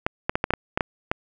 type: clicks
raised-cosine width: 0.5 ms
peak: -6 dBFS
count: 9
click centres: 0.065 / 0.295 / 0.355 / 0.441 / 0.506 / 0.537 / 0.775 / 0.808 / 1.115 s
effects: none